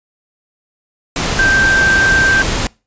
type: tone in noise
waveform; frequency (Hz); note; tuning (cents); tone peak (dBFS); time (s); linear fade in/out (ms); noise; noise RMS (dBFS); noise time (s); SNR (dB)
sine; 1568; G6; 0; -9; 1.39-2.42; 2; pink; -17; 1.16-2.67; +5
effects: noise-tail reverb RT60 0.3 s tail -25 dB re dry + resampled to 16000 Hz